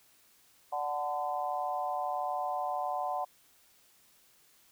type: chord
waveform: sine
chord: D dominant seventh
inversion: none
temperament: equal with one note detuned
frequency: 587.3 / 740 / 880 / 1021.4 Hz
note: D5 / F#5 / A5 / C6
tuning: 0 / 0 / 0 / -42 cents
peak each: -39 / -33 / -39 / -38 dBFS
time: 0.72-3.25 s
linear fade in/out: 10 ms
effects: white hiss -64 dBFS RMS until 4.71 s